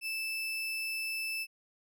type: tone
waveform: 35% pulse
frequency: 2636 Hz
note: E7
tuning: 1 cent flat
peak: -32 dBFS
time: 0.01-1.47 s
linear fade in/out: 50 ms
effects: none